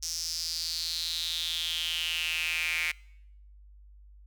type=tone with high-pass filter sweep; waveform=square; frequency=82.41 Hz; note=E2; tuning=in tune; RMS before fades=-32 dBFS; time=0.02-2.92 s; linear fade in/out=10 ms; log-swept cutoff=5700 to 2200 Hz; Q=6.3; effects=noise-tail reverb RT60 0.8 s tail -25 dB re dry + added 50 Hz sine -50 dBFS peak until 4.26 s